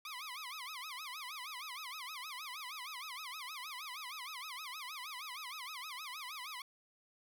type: tone with vibrato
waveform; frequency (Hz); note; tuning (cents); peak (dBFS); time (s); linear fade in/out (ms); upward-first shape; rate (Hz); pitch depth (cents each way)
15% pulse; 1124; C#6; +24; -37; 0.05-6.62; 2; sine; 6.4; 240
effects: none